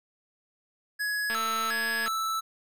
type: tone with vibrato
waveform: square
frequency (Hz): 1487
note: F#6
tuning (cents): +8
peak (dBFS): -28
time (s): 0.99-2.41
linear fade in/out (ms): 20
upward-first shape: square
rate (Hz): 1.4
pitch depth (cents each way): 210
type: click train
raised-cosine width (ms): 0.3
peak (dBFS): -20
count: 177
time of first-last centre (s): 1.3-2.079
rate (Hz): 226
effects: none